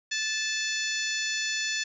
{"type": "harmonic tone with a mistuned harmonic", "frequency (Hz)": 874, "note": "A5", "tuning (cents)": -12, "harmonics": [2, 3, 4, 5, 6, 7, 8], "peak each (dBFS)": [-32, -34, -35, -36, -37, -37, -38], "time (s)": [0.11, 1.84], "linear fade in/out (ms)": 10, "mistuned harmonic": 7, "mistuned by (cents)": -38, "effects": []}